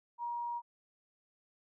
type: tone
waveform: sine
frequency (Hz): 950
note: A#5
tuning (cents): +33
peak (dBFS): -35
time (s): 0.18-0.62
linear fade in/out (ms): 50
effects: none